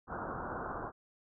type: low-pass noise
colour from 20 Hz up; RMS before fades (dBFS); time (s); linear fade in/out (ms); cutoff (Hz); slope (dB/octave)
white; -40; 0.07-0.92; 50; 1500; 96
effects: none